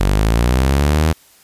sawtooth linear sweep, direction up, 46.25 to 80.9 Hz, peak -8 dBFS, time 0-1.13 s, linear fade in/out 10 ms, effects white hiss -49 dBFS RMS until 1.43 s + resampled to 32000 Hz

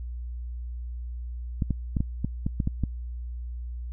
clicks, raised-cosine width 5 ms, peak -13 dBFS, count 9, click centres 1.622 / 1.707 / 1.968 / 2.005 / 2.246 / 2.465 / 2.602 / 2.674 / 2.837 s, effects added 60 Hz sine -32 dBFS peak until 3.92 s

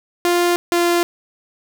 sawtooth tone pair in turn, 349.6 / 346 Hz, F4 / F4, +2 / -16 cents, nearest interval unison, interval 18 cents, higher first, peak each -10 dBFS, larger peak neither, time 0.25-0.56 / 0.72-1.03 s, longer neither, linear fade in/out 0 ms, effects none

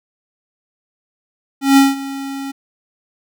square tone with ADSR envelope, 273.8 Hz, C#4, 21 cents flat, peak -6 dBFS, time 1.61-2.52 s, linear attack 160 ms, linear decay 180 ms, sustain -18 dB, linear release 14 ms, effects none

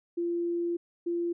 sine tone pair in turn, 343.7 / 343.7 Hz, F4 / F4, -28 / -28 cents, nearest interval unison, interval 0 cents, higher neither, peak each -27 dBFS, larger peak neither, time 0.17-0.77 / 1.06-1.33 s, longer first, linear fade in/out 10 ms, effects none

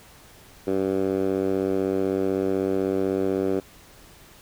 10% pulse tone with band-pass filter, 96 Hz, G2, 36 cents flat, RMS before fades -24 dBFS, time 0.67-3.6 s, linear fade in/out 5 ms, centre 380 Hz, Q 1.8, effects pink hiss -50 dBFS RMS until 4.41 s

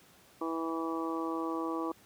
harmonic tone, 163.6 Hz, E3, 13 cents flat, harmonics 2 / 3 / 4 / 5 / 6 / 7, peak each -34 / -40 / -45 / -44 / -42 / -39 dBFS, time 0.41-1.92 s, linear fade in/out 5 ms, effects pink hiss -60 dBFS RMS until 2.05 s + high-pass 100 Hz 12 dB/octave

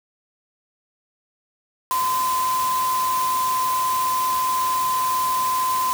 sine tone in noise, 1026 Hz, C6, 34 cents flat, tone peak -19 dBFS, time 1.91-5.93 s, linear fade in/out 0 ms, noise white, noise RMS -30 dBFS, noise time 1.91-5.93 s, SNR +8 dB, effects none

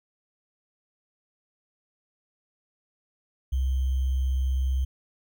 sine tone with sample-and-hold, 65.41 Hz, C2, in tune, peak -22 dBFS, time 3.52-4.85 s, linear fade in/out 10 ms, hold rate 3150 Hz, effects none

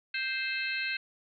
harmonic tone with a mistuned harmonic, 523.3 Hz, C5, in tune, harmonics 3 / 4 / 5 / 6 / 7 / 8, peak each -35 / -37 / -34 / -45 / -45 / -39 dBFS, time 0.14-0.97 s, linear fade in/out 5 ms, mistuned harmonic 7, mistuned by +67 cents, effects none

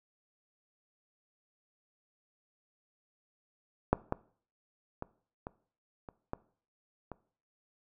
clicks, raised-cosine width 1 ms, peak -9 / -16 / -23 / -25 / -30 / -21 / -27 dBFS, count 7, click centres 3.93 / 4.124 / 5.024 / 5.469 / 6.088 / 6.334 / 7.117 s, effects noise-tail reverb RT60 0.5 s tail -20 dB re dry

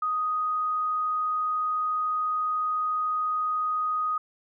sine tone, 1247 Hz, D#6, 3 cents sharp, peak -24 dBFS, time 0.02-4.18 s, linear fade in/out 5 ms, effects none

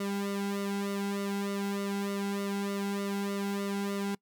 sawtooth tone with flanger, 199.7 Hz, G3, 32 cents sharp, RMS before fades -33 dBFS, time 0-4.15 s, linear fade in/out 5 ms, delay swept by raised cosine 1.2 to 1.73 ms, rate 3.3 Hz, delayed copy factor -0.85, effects noise-tail reverb RT60 0.1 s tail -24 dB re dry

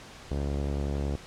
sawtooth tone with low-pass filter, 70.7 Hz, C#2, 35 cents sharp, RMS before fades -30 dBFS, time 0.31-1.16 s, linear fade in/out 0 ms, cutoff 550 Hz, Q 1.3, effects pink hiss -47 dBFS RMS until 1.26 s + low-pass 7000 Hz 12 dB/octave

